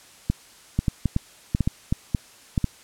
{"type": "clicks", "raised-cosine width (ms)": 5, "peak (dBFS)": -8, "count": 12, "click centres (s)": [0.3, 0.79, 0.882, 1.057, 1.164, 1.549, 1.607, 1.675, 1.925, 2.148, 2.578, 2.643], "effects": ["white hiss -50 dBFS RMS until 2.83 s", "low-pass 10000 Hz 12 dB/octave"]}